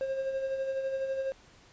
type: tone with tremolo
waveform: triangle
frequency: 535 Hz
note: C5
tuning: 38 cents sharp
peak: -26 dBFS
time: 0.01-1.32 s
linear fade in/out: 0 ms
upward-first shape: sine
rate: 12 Hz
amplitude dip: 45%
effects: pink hiss -58 dBFS RMS until 1.72 s + resampled to 16000 Hz